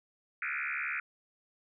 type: tone with frequency modulation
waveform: sine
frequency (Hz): 1917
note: A#6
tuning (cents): +48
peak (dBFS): -32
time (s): 0.42-1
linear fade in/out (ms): 2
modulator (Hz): 71.9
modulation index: 7.8
effects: none